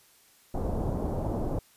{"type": "low-pass noise", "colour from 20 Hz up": "pink", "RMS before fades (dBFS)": -30, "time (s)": [0.54, 1.59], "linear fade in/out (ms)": 5, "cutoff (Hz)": 790, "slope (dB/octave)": 24, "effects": ["white hiss -60 dBFS RMS until 1.76 s", "resampled to 32000 Hz"]}